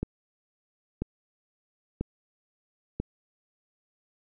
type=click train; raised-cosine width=3 ms; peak=-16 dBFS; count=4; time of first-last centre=0.03-3 s; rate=1.01 Hz; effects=none